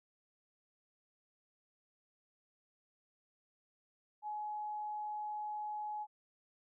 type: tone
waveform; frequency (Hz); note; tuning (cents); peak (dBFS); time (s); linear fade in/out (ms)
sine; 844; G#5; +28; -38; 4.22-6.07; 50
effects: none